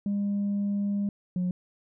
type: tone pair in turn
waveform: sine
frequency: 202.1 / 180.53 Hz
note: G#3 / F#3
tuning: -47 / -42 cents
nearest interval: major second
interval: 195 cents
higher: first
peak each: -23 / -23 dBFS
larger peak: neither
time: 0.06-1.09 / 1.36-1.51 s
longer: first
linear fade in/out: 2 ms
effects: tanh soft clip ceiling -23 dBFS